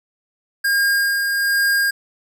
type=tone with tremolo; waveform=square; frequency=1616 Hz; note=G#6; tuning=48 cents flat; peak=-15 dBFS; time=0.64-1.91 s; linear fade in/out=10 ms; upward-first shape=sine; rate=1.2 Hz; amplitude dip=35%; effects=none